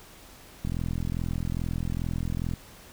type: click train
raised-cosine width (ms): 5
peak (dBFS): -18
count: 81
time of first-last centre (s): 0.65-2.537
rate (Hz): 42.4
effects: pink hiss -50 dBFS RMS until 2.92 s